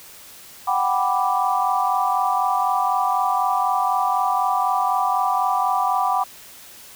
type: chord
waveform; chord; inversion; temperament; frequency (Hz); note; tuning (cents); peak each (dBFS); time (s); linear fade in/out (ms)
sine; G major seventh; third; equal; 740 / 784 / 987.8 / 1174.7; F#5 / G5 / B5 / D6; 0 / 0 / 0 / 0; -23; 0.67-6.24; 10
effects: white hiss -43 dBFS RMS until 6.95 s